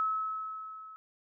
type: tone with level ramp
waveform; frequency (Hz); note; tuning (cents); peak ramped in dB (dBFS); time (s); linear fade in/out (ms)
sine; 1293; E6; -34; -26 to -46; 0-0.96; 0
effects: none